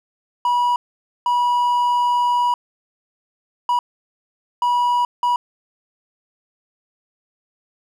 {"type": "tone bursts at uneven times", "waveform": "triangle", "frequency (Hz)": 972, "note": "B5", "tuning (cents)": -28, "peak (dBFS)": -13, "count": 5, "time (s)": [[0.45, 0.76], [1.26, 2.54], [3.69, 3.79], [4.62, 5.05], [5.23, 5.36]], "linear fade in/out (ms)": 2, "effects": []}